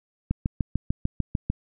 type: click train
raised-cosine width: 5 ms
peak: -11 dBFS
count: 9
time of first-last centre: 0.31-1.5 s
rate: 6.72 Hz
effects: none